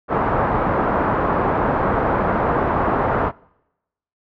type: low-pass noise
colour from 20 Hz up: white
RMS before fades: -19 dBFS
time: 0.08-3.32 s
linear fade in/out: 50 ms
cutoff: 1200 Hz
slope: 24 dB/octave
effects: noise-tail reverb RT60 0.9 s tail -25 dB re dry